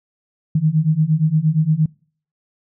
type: beating tone pair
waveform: sine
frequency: 151.9 / 160.5 Hz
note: D#3 / E3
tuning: -41 / -46 cents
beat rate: 8.6 Hz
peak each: -17 / -16 dBFS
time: 0.55-1.86 s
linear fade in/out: 5 ms
effects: noise-tail reverb RT60 0.5 s tail -25 dB re dry